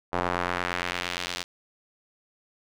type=tone with band-pass filter sweep; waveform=square; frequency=44.34 Hz; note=F1; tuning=27 cents sharp; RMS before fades=-30 dBFS; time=0.12-1.44 s; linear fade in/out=20 ms; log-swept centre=890 to 4400 Hz; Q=1.1; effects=none